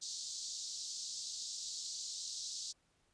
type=band-pass noise; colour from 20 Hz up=pink; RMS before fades=-44 dBFS; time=0.01-2.73 s; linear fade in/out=20 ms; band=4000 to 7600 Hz; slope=48 dB/octave; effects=pink hiss -75 dBFS RMS until 3.13 s + resampled to 22050 Hz